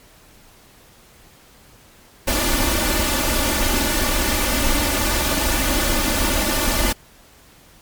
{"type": "noise with comb filter", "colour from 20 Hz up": "pink", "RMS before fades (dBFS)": -19, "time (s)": [2.27, 6.93], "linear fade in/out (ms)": 10, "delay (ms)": 3.4, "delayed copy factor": 0.9, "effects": ["pink hiss -49 dBFS RMS until 7.81 s", "MP3 96 kbps"]}